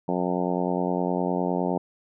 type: harmonic tone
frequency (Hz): 89.8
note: F2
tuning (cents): +49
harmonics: 2 / 3 / 4 / 5 / 6 / 7 / 8 / 9 / 10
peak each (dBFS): -28 / -30 / -31 / -32 / -33 / -33 / -34 / -35 / -35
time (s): 0.08-1.78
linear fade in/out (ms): 5
effects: none